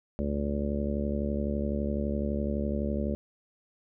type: harmonic tone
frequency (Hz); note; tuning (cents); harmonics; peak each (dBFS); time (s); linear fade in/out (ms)
71.9; D2; -36; 1 / 2 / 3 / 4 / 5 / 6 / 7 / 8; -32 / -40 / -31 / -40 / -38 / -41 / -40 / -37; 0.19-3.15; 0
effects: none